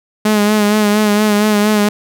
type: tone with vibrato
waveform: sawtooth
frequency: 210 Hz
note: G#3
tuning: 19 cents sharp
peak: -6 dBFS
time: 0.25-1.89 s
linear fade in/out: 5 ms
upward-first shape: sine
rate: 4.3 Hz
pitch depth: 39 cents each way
effects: none